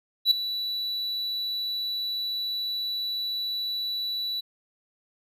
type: tone with ADSR envelope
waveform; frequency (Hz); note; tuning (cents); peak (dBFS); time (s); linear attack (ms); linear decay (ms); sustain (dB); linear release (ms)
triangle; 3947; B7; -2; -12; 0.25-4.41; 62; 3; -14; 15
effects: none